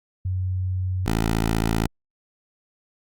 sine / 10% pulse tone pair in turn, 92.5 / 55.35 Hz, F#2 / A1, 0 / +11 cents, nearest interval major sixth, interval 889 cents, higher first, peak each -22 / -12 dBFS, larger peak second, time 0.25-1.06 / 1.06-1.87 s, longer neither, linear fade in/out 5 ms, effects Opus 48 kbps

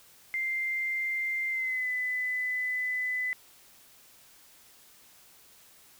sine tone with pitch glide, 2093 to 2004 Hz, C7 to B6, 0 to +25 cents, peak -28 dBFS, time 0.34-3.33 s, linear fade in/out 0 ms, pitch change -75 cents, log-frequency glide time 1.49-1.88 s, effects white hiss -57 dBFS RMS until 5.99 s

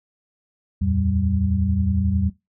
sine tone cluster, 74.2 / 85.3 / 113.4 / 193.4 Hz, D2 / F2 / A#2 / G3, +18 / -40 / -47 / -23 cents, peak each -29 / -20 / -28 / -23 dBFS, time 0.81-2.3 s, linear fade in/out 10 ms, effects noise-tail reverb RT60 0.2 s tail -19 dB re dry

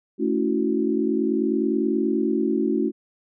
sine chord, F# minor seventh, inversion first, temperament equal with one note detuned, 220 / 280.4 / 329.6 / 370 Hz, A3 / C#4 / E4 / F#4, 0 / +20 / 0 / 0 cents, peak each -25 dBFS, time 0.18-2.92 s, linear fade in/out 50 ms, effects none

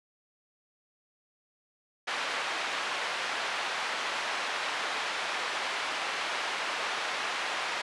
pink band-pass noise, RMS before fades -33 dBFS, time 2.07-7.82 s, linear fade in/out 10 ms, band 860 to 3400 Hz, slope 12 dB/octave, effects resampled to 24000 Hz

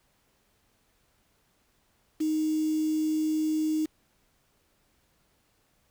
sine tone with quantisation, 311.1 Hz, D#4, in tune, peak -24 dBFS, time 2.2-3.86 s, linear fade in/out 10 ms, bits 7, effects pink hiss -69 dBFS RMS until 5.9 s

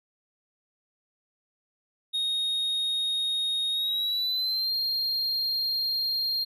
triangle tone with pitch glide, 3729 to 4210 Hz, A#7 to C8, 0 to +10 cents, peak -24 dBFS, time 2.13-6.45 s, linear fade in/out 20 ms, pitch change +210 cents, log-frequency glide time 3.71-4.74 s, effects none

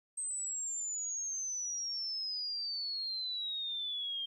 sine exponential sweep, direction down, 8330 to 3182 Hz, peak -35 dBFS, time 0.17-4.26 s, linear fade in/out 10 ms, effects 12-bit

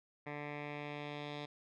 10% pulse tone with low-pass filter sweep, 146.83 Hz, D3, in tune, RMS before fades -44 dBFS, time 0.26-1.46 s, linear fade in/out 10 ms, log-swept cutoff 2000 to 3700 Hz, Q 2.5, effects none

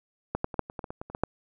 clicks, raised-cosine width 1 ms, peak -13 / -12 / -23 / -9 / -25 / -20 / -22 / -22 / -22 / -28 / -19 / -10 dBFS, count 12, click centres 0.35 / 0.444 / 0.542 / 0.593 / 0.699 / 0.792 / 0.842 / 0.905 / 1.015 / 1.1 / 1.149 / 1.236 s, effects none

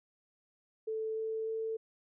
sine tone with pitch steps, 440 / 442.5 / 445.1 Hz, A4 / A4 / A4, 0 / +10 / +20 cents, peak -33 dBFS, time 0.87-1.77 s, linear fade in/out 10 ms, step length 300 ms, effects none

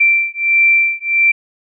sine beating tone pair, 2349 / 2350.5 Hz, D7 / D7, 0 / +1 cents, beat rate 1.5 Hz, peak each -13 dBFS, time 0-1.32 s, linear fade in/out 10 ms, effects none

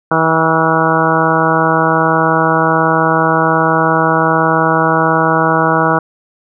harmonic tone with a mistuned harmonic, 161.3 Hz, E3, 37 cents flat, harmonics 1 / 2 / 3 / 4 / 5 / 6 / 7 / 8 / 9, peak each -18 / -18 / -18 / -18 / -18 / -18 / -18 / -18 / -18 dBFS, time 0.11-5.99 s, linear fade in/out 5 ms, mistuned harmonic 8, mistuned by +29 cents, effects none

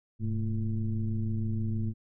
sine tone with frequency modulation, 103.83 Hz, G#2, in tune, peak -27 dBFS, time 0.19-1.94 s, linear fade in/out 50 ms, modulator 117 Hz, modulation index 1, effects none

